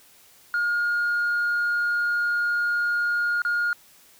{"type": "tone with dropouts", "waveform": "sine", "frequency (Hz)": 1424, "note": "F6", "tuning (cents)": 33, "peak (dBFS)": -19, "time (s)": [0.54, 3.73], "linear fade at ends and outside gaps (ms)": 1, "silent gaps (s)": [3.419, 3.45], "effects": ["tanh soft clip ceiling -19 dBFS", "white hiss -54 dBFS RMS until 4.19 s"]}